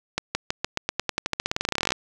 accelerating click train, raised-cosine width 0.2 ms, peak -6 dBFS, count 28, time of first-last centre 0.18-1.921 s, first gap 170 ms, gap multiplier 0.91, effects 7-bit

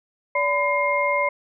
sine tone cluster, 576 / 1006 / 2127 Hz, D5 / B5 / C7, -34 / +32 / +28 cents, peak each -23 dBFS, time 0.35-1.29 s, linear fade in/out 5 ms, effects none

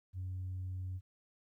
sine tone, 92.5 Hz, F#2, in tune, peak -36 dBFS, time 0.13-1.01 s, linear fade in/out 50 ms, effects tanh soft clip ceiling -35 dBFS + 13-bit

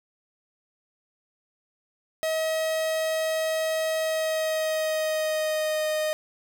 45% pulse tone with pitch glide, 637 to 618.2 Hz, D#5 to D#5, +41 to -11 cents, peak -24 dBFS, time 2.23-6.13 s, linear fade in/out 0 ms, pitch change -52 cents, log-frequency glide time 3.99-5.87 s, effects none

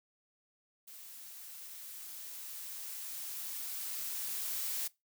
blue noise with level ramp, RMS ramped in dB -51 to -36 dBFS, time 0.87-4.88 s, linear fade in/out 10 ms, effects noise-tail reverb RT60 0.2 s tail -21 dB re dry

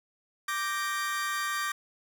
40% pulse chord, G minor, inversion second, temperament equal, 1174.7 / 1568 / 1864.7 Hz, D6 / G6 / Bb6, 0 / 0 / 0 cents, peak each -31 / -34 / -34 dBFS, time 0.48-1.72 s, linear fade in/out 5 ms, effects none

